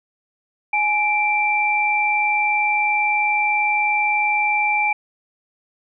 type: tone pair together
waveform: sine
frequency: 838.5 / 2349 Hz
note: G#5 / D7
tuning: +16 / 0 cents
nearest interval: octave + tritone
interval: 1784 cents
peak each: -20 / -18 dBFS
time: 0.73-4.93 s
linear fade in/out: 5 ms
effects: none